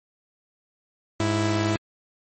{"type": "tone pair together", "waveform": "sawtooth", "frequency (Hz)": [103.37, 329.6], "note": ["G#2", "E4"], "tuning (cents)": [-8, 0], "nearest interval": "octave + minor sixth", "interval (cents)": 2008, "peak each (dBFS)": -20, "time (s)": [1.2, 1.76], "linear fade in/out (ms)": 0, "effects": ["MP3 32 kbps"]}